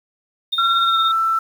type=tone with tremolo; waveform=sine; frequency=3669 Hz; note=A#7; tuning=28 cents flat; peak=-16 dBFS; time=0.52-1.12 s; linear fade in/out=10 ms; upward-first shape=triangle; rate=17 Hz; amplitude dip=70%
type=tone with pitch glide; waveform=sine; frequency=1363 to 1331.9 Hz; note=F6 to E6; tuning=-43 to +17 cents; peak=-15 dBFS; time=0.58-1.39 s; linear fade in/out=5 ms; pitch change=-40 cents; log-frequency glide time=0.85-0.99 s
effects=7-bit